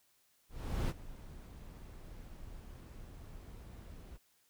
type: noise with ADSR envelope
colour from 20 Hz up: brown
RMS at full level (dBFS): -31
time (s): 0.49-4.18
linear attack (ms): 400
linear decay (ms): 40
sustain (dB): -19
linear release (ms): 22
effects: white hiss -72 dBFS RMS until 4.49 s